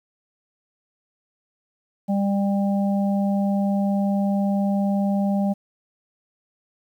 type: harmonic tone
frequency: 198.9 Hz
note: G3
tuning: 25 cents sharp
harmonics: 1 / 3 / 4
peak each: -19 / -29 / -31 dBFS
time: 2.08-5.54 s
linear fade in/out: 20 ms
effects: 9-bit